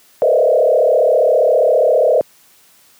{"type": "tone with frequency modulation", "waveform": "sine", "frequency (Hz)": 562, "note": "C#5", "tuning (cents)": 24, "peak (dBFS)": -9, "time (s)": [0.22, 2.21], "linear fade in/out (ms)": 0, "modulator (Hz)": 34.9, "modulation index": 2.7, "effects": ["white hiss -50 dBFS RMS until 2.99 s", "high-pass 100 Hz 12 dB/octave"]}